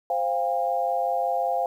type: chord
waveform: sine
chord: C suspended fourth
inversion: none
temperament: equal with one note detuned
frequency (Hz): 523.3 / 698.5 / 803.7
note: C5 / F5 / G5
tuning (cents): 0 / 0 / +43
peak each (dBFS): -28 / -25 / -27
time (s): 0.1-1.66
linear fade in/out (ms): 2
effects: 9-bit